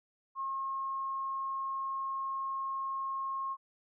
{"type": "tone", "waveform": "sine", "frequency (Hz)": 1078, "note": "C#6", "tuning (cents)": -49, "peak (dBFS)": -33, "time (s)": [0.35, 3.57], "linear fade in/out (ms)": 50, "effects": []}